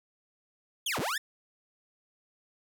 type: linear two-way sweep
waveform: sawtooth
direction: down then up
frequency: 3520 to 80.9 to 1868 Hz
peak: -26 dBFS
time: 0.86-1.18 s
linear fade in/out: 5 ms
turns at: 0.99 s
effects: none